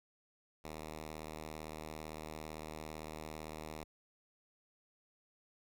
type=tone; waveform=5% pulse; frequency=77.78 Hz; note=D#2; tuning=in tune; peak=-33 dBFS; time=0.64-3.84 s; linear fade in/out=5 ms; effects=none